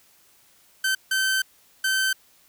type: tone bursts at uneven times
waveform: sawtooth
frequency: 1543 Hz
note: G6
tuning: 28 cents flat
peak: -17 dBFS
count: 3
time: 0.84-0.95 / 1.11-1.42 / 1.84-2.13 s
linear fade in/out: 5 ms
effects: white hiss -58 dBFS RMS until 2.48 s